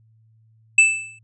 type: tone with exponential decay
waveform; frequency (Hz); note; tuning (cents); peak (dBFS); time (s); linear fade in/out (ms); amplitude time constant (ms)
square; 2637; E7; 0; -8; 0.78-1.19; 5; 89
effects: added 111 Hz sine -53 dBFS peak until 1.23 s + resampled to 24000 Hz